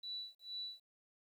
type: tone with tremolo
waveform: sine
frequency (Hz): 3951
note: B7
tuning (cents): 0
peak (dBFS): -40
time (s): 0.03-0.8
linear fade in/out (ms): 5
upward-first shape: sine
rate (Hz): 2.2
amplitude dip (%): 100
effects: 12-bit